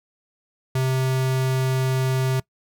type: tone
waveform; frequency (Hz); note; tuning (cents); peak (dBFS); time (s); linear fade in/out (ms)
square; 130.81; C3; 0; -20; 0.75-2.4; 5
effects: noise-tail reverb RT60 0.1 s tail -22 dB re dry